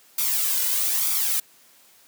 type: noise with flanger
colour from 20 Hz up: blue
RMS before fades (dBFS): -23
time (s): 0.18-1.4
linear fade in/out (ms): 5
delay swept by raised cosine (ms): 0.84 to 2.04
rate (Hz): 1.1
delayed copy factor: +0.65
effects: white hiss -55 dBFS RMS until 2.07 s + high-pass 150 Hz 12 dB/octave